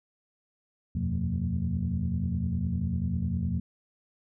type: tone cluster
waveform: sine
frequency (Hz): 80 / 90 / 124.3 / 177.9 / 226.7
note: D#2 / F#2 / B2 / F3 / A#3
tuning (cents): +49 / -47 / +12 / +32 / -48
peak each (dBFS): -32 / -32 / -33 / -31 / -35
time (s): 0.95-3.6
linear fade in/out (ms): 5
effects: tanh soft clip ceiling -17 dBFS